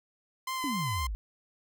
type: tone with vibrato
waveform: sawtooth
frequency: 1033 Hz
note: C6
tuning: 22 cents flat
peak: -28 dBFS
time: 0.47-1.07 s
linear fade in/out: 5 ms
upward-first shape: sine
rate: 4 Hz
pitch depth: 24 cents each way
type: exponential sweep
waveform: sine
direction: down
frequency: 307.3 to 46 Hz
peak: -31 dBFS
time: 0.64-1.15 s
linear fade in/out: 0 ms
effects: none

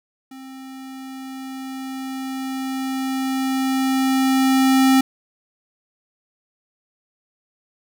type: tone with level ramp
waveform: square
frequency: 264.5 Hz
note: C4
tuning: 19 cents sharp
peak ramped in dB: -37 to -12 dBFS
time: 0.31-5.01 s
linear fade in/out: 5 ms
effects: none

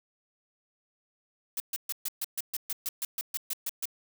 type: noise bursts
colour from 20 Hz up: blue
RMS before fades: -32 dBFS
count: 15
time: 1.57-3.855 s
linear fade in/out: 2 ms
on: 31 ms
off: 130 ms
effects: none

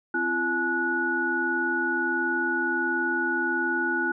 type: tone cluster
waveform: sine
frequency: 259.3 / 340.7 / 851 / 1467 Hz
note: C4 / F4 / G#5 / F#6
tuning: -15 / -43 / +42 / -15 cents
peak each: -33 / -29 / -33 / -25 dBFS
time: 0.14-4.12 s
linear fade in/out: 5 ms
effects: none

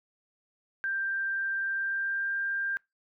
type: tone with pitch glide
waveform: sine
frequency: 1579 to 1591.8 Hz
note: G6 to G6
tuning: +12 to +26 cents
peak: -28 dBFS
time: 0.84-2.77 s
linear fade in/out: 0 ms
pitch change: +14 cents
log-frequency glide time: 1.72-2.34 s
effects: noise-tail reverb RT60 0.2 s tail -24 dB re dry

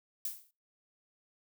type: noise with exponential decay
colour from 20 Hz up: violet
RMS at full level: -33 dBFS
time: 0.25-0.51 s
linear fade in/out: 2 ms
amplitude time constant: 55 ms
effects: noise-tail reverb RT60 0.3 s tail -22 dB re dry

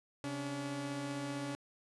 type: tone pair together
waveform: sawtooth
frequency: 134.9 / 285.3 Hz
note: C#3 / C#4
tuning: -47 / +50 cents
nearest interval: octave + minor second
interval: 1297 cents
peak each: -39 / -35 dBFS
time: 0.24-1.55 s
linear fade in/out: 0 ms
effects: resampled to 24000 Hz

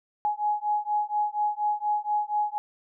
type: beating tone pair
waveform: sine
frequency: 836 / 840.2 Hz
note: G#5 / G#5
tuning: +11 / +20 cents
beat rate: 4.2 Hz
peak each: -27 dBFS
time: 0.25-2.58 s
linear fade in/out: 0 ms
effects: none

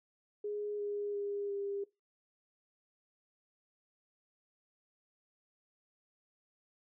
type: tone with pitch steps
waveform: sine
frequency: 415.3 / 410.3 / 405.3 / 400.5 Hz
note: G#4 / G#4 / G#4 / G4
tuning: 0 / -21 / -42 / +37 cents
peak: -35 dBFS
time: 0.44-1.84 s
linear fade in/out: 5 ms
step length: 350 ms
effects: noise-tail reverb RT60 0.2 s tail -19 dB re dry

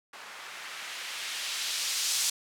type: noise with low-pass filter sweep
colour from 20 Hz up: violet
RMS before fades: -34 dBFS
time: 0.13-2.3 s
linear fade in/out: 5 ms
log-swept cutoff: 1200 to 5900 Hz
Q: 0.93
effects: none

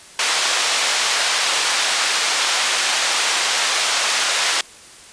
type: band-pass noise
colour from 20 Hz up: white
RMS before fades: -19 dBFS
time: 0.19-4.61 s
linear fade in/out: 2 ms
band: 680 to 5400 Hz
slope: 12 dB/octave
effects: white hiss -42 dBFS RMS until 5.12 s + resampled to 22050 Hz

